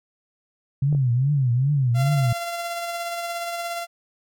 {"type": "tone with vibrato", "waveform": "sine", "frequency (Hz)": 132.4, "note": "C3", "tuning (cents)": 21, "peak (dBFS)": -17, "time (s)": [0.82, 2.33], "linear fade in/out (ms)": 5, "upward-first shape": "triangle", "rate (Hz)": 2.5, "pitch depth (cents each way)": 220}
{"type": "clicks", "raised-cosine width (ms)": 2, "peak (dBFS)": [-22, -22], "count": 2, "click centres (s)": [0.927, 0.949]}
{"type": "tone with tremolo", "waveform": "sawtooth", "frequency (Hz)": 686, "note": "F5", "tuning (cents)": -31, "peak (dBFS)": -22, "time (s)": [1.94, 3.87], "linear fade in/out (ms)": 50, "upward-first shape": "sine", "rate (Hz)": 17, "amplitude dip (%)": 30}
{"effects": []}